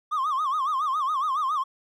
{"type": "tone with vibrato", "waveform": "triangle", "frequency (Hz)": 1145, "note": "D6", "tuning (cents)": -44, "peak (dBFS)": -20, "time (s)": [0.11, 1.64], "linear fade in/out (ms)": 20, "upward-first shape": "sine", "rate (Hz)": 7.2, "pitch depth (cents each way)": 170, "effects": ["tanh soft clip ceiling -18 dBFS"]}